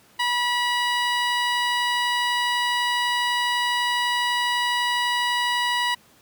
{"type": "tone with notch filter", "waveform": "15% pulse", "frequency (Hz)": 972, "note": "B5", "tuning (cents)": -28, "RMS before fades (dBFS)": -23, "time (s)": [0.19, 5.95], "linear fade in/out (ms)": 10, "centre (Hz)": 12000, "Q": 0.58, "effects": ["pink hiss -55 dBFS RMS until 6.21 s", "high-pass 100 Hz 12 dB/octave"]}